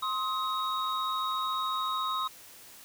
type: tone cluster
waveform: sine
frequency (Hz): 1053 / 1267 / 3779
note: C6 / D#6 / A#7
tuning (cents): +11 / +31 / +23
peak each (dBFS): -32 / -32 / -36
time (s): 0.02-2.28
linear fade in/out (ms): 10
effects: white hiss -51 dBFS RMS until 2.84 s